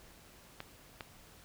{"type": "clicks", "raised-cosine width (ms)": 0.3, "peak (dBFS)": -25, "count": 2, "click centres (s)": [0.604, 1.008], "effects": ["pink hiss -58 dBFS RMS until 1.44 s"]}